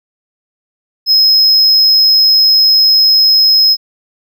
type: tone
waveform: triangle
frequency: 5130 Hz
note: E8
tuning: 48 cents flat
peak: -4 dBFS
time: 1.06-3.77 s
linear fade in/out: 50 ms
effects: none